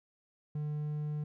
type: tone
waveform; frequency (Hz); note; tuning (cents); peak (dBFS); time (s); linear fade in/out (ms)
triangle; 149.9; D3; +36; -31; 0.55-1.24; 5
effects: none